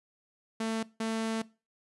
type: tone bursts at uneven times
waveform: sawtooth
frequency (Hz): 223.4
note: A3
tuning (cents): +27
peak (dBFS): -26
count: 2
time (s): 0.6-0.83 / 1-1.42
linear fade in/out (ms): 5
effects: noise-tail reverb RT60 0.3 s tail -20 dB re dry + resampled to 24000 Hz